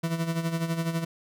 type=tone with tremolo; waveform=40% pulse; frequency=165.3 Hz; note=E3; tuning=5 cents sharp; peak=-23 dBFS; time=0.03-1.05 s; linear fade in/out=10 ms; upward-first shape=sine; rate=12 Hz; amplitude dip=65%; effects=none